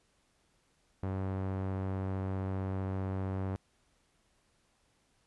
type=tone with low-pass filter; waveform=sawtooth; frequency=95.4 Hz; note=G2; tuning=47 cents flat; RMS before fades=-35 dBFS; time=1.03-3.56 s; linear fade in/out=0 ms; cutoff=1200 Hz; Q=0.7; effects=pink hiss -72 dBFS RMS until 5.26 s + resampled to 24000 Hz